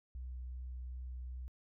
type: tone with vibrato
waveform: sine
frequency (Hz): 62.7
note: B1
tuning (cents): +27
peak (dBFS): -40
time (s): 0.15-1.48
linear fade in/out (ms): 0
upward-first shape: sine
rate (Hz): 2.6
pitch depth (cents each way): 10
effects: tanh soft clip ceiling -38 dBFS